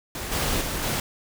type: noise with level steps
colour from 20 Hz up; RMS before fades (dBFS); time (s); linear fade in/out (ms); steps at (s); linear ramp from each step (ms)
pink; -32 / -25 / -29 / -26; 0.15-1; 2; 0.31 / 0.6 / 0.82; 20
effects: none